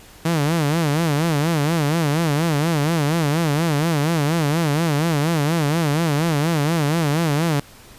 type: tone with vibrato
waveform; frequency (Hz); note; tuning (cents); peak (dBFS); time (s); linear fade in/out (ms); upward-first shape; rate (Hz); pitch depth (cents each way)
sawtooth; 155.6; D#3; 0; -13; 0.25-7.6; 5; sine; 4.2; 160
effects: pink hiss -45 dBFS RMS until 7.98 s + resampled to 32000 Hz